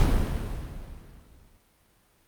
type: noise with exponential decay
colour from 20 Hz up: brown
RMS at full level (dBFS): -19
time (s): 0-1.57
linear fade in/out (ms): 0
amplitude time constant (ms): 340
effects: pink hiss -64 dBFS RMS until 2.27 s + Opus 48 kbps